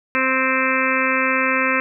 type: harmonic tone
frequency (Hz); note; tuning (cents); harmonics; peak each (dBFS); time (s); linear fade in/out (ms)
261.6; C4; 0; 1 / 2 / 4 / 5 / 6 / 7 / 8 / 9 / 10; -25 / -25 / -25 / -25 / -25 / -25 / -25 / -25 / -25; 0.15-1.8; 0
effects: none